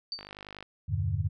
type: tone with exponential decay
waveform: sine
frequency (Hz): 4596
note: D8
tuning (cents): -38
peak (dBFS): -29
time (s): 0.12-0.29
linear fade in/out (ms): 1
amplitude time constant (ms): 35
type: click train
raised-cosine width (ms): 0.3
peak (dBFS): -26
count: 23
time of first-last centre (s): 0.19-0.627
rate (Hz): 50.4
type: chord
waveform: sine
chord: E half-diminished seventh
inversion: none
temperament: equal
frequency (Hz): 82.41 / 98 / 116.54 / 146.83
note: E2 / G2 / Bb2 / D3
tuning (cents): 0 / 0 / 0 / 0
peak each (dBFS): -33 / -29 / -35 / -34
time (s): 0.88-1.29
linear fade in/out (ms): 20
effects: none